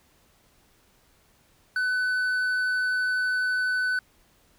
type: tone with hard clipping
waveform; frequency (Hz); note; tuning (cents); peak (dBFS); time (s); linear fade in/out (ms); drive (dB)
triangle; 1502; F#6; +26; -24; 1.76-3.99; 2; 7
effects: pink hiss -62 dBFS RMS until 4.58 s